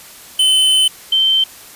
square / sine tone pair in turn, 3048 / 3108 Hz, G7 / G7, -49 / -16 cents, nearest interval unison, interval 33 cents, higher second, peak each -10 dBFS, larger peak neither, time 0.39-0.88 / 1.12-1.44 s, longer first, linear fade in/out 5 ms, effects white hiss -38 dBFS RMS until 1.75 s + resampled to 32000 Hz

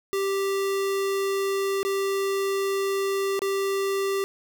square tone with dropouts, 392 Hz, G4, in tune, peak -24 dBFS, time 0.13-4.24 s, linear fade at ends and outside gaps 0 ms, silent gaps 1.83-1.85 / 3.392-3.419 s, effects none

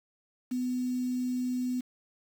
sine tone with quantisation, 250.5 Hz, B3, 25 cents sharp, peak -28 dBFS, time 0.51-1.81 s, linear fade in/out 10 ms, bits 8, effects none

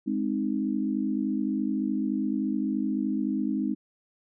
sine chord, Ab major, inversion none, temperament equal, 207.7 / 261.6 / 311.1 Hz, Ab3 / C4 / Eb4, 0 / 0 / 0 cents, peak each -29 / -29 / -30 dBFS, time 0.06-3.75 s, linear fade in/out 20 ms, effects none

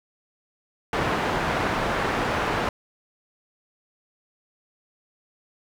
white low-pass noise, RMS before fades -25 dBFS, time 0.93-2.69 s, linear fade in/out 2 ms, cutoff 1300 Hz, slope 12 dB/octave, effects none

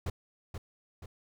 brown noise with echo, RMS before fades -32 dBFS, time 0.06-0.1 s, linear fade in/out 5 ms, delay 480 ms, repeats 2, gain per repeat -6 dB, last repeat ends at 1.06 s, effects none

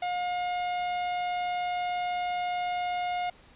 45% pulse tone, 715 Hz, F5, 41 cents sharp, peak -28 dBFS, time 0.02-3.3 s, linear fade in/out 5 ms, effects pink hiss -56 dBFS RMS until 3.55 s + resampled to 8000 Hz

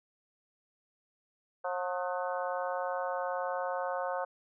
harmonic tone with a mistuned harmonic, 179.9 Hz, F#3, 48 cents flat, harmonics 3 / 4 / 5 / 6 / 7 / 8, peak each -35 / -37 / -39 / -41 / -42 / -43 dBFS, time 1.64-4.25 s, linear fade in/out 10 ms, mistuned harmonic 8, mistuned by +71 cents, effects none

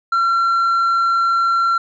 sine tone with tanh clipping, 1363 Hz, F6, 43 cents flat, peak -14 dBFS, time 0.12-1.78 s, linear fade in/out 5 ms, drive 3 dB, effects none

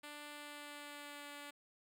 5% pulse tone with pitch glide, 294.4 to 289.3 Hz, D4 to D4, +4 to -26 cents, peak -37 dBFS, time 0.03-1.51 s, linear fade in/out 10 ms, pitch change -30 cents, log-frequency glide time 0.28-1.28 s, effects none

